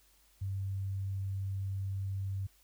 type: tone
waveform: sine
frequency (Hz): 97.2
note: G2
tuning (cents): -14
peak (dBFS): -33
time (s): 0.41-2.47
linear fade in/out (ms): 10
effects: added 50 Hz sine -68 dBFS peak until 2.63 s + white hiss -67 dBFS RMS until 2.63 s